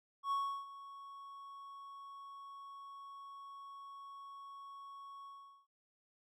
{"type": "tone with ADSR envelope", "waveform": "triangle", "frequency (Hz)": 1109, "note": "C#6", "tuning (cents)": 0, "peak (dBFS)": -30, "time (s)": [0.23, 5.67], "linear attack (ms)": 84, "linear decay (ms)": 340, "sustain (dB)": -17, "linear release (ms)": 410, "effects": []}